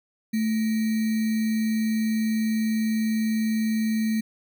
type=tone with sample-and-hold; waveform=sine; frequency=220 Hz; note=A3; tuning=in tune; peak=-21 dBFS; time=0.33-4.21 s; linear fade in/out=10 ms; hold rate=2100 Hz; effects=none